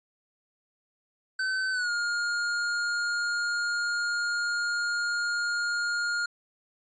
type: tone with pitch glide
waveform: square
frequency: 1529 to 1418.4 Hz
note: G6 to F6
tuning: -44 to +26 cents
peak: -27 dBFS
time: 1.39-6.26 s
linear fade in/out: 5 ms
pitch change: -130 cents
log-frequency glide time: 1.72-1.91 s
effects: resampled to 16000 Hz